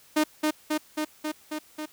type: tone with echo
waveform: sawtooth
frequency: 306.4 Hz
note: D#4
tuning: 27 cents flat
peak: -16 dBFS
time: 0.16-0.24 s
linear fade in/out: 10 ms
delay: 270 ms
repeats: 6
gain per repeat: -2 dB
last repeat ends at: 1.86 s
effects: white hiss -56 dBFS RMS until 1.92 s